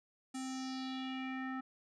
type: tone with low-pass filter sweep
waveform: square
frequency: 261.6 Hz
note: C4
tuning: in tune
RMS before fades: -41 dBFS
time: 0.34-1.61 s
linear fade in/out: 10 ms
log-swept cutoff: 8400 to 1500 Hz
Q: 3.5
effects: none